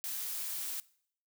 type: noise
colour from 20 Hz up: blue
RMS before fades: -38 dBFS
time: 0.04-0.8 s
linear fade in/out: 0 ms
effects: noise-tail reverb RT60 0.6 s tail -21 dB re dry

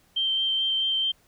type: tone with vibrato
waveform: sine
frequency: 3136 Hz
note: G7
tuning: in tune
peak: -22 dBFS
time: 0.16-1.12 s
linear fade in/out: 10 ms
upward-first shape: sine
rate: 4.6 Hz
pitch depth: 9 cents each way
effects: pink hiss -62 dBFS RMS until 1.27 s

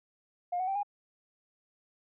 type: tone with pitch steps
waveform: sine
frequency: 710 / 743.6 / 778.7 / 815.6 Hz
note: F5 / F#5 / G5 / G#5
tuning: +28 / +8 / -12 / -32 cents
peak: -28 dBFS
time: 0.52-0.832 s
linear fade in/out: 10 ms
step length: 78 ms
effects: tanh soft clip ceiling -24 dBFS

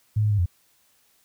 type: tone with pitch steps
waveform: sine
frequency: 106.6 / 105.8 / 103 / 87.7 Hz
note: G#2 / G#2 / G#2 / F2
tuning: +46 / +33 / -14 / +8 cents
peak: -18 dBFS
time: 0.16-0.46 s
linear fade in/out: 10 ms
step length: 75 ms
effects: white hiss -63 dBFS RMS until 1.24 s

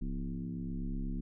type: tone with frequency modulation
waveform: sine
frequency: 102.5 Hz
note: G#2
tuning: 22 cents flat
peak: -34 dBFS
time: 0.01-1.21 s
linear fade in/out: 10 ms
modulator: 68 Hz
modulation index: 2.5
effects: none

